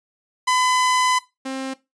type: tone pair in turn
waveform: sawtooth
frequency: 1009 / 265.4 Hz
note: B5 / C4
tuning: +37 / +25 cents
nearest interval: octave + major seventh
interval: 2312 cents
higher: first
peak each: -13 / -22 dBFS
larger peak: first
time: 0.47-1.19 / 1.45-1.74 s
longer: first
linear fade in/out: 10 ms
effects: noise-tail reverb RT60 0.2 s tail -17 dB re dry + resampled to 22050 Hz